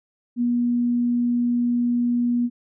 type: tone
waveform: sine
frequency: 241 Hz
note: B3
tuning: 42 cents flat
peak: -18 dBFS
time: 0.36-2.5 s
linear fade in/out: 50 ms
effects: none